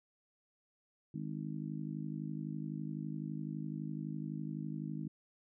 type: harmonic tone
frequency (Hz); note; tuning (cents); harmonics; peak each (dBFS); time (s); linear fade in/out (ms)
51.9; G#1; 0; 3 / 4 / 5 / 6; -41 / -43 / -45 / -47; 1.14-5.08; 5
effects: none